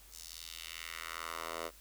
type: tone with high-pass filter sweep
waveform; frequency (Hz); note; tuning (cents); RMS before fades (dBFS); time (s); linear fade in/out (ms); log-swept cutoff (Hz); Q
10% pulse; 82.41; E2; 0; -44; 0.1-1.71; 50; 6500 to 580; 1.5
effects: added 50 Hz sine -59 dBFS peak until 1.8 s + white hiss -59 dBFS RMS until 1.8 s